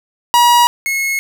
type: tone pair in turn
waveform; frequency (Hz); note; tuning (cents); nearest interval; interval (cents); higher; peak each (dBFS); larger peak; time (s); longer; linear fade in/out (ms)
45% pulse; 960 / 2175; B5 / C#7; -49 / -33; octave + major second; 1416; second; -7 / -15; first; 0.34-0.67 / 0.86-1.19; neither; 0
effects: none